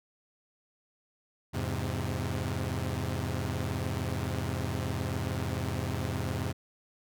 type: chord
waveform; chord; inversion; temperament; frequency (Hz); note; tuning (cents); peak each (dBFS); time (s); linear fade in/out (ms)
sawtooth; E augmented; none; equal with one note detuned; 84.58 / 103.83 / 130.81; E2 / G#2 / B#2; +45 / 0 / 0; -31; 1.53-6.53; 20
effects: none